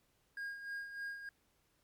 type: tone with tremolo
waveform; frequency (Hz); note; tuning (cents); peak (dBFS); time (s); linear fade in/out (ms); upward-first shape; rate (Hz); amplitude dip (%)
triangle; 1626; G#6; -37; -37; 0.37-1.29; 2; sine; 3.3; 60
effects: pink hiss -75 dBFS RMS until 1.83 s + MP3 96 kbps